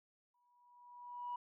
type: tone with exponential growth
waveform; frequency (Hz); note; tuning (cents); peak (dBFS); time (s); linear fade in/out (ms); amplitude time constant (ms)
sine; 973; B5; -26; -37; 0.34-1.36; 5; 220
effects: tanh soft clip ceiling -35 dBFS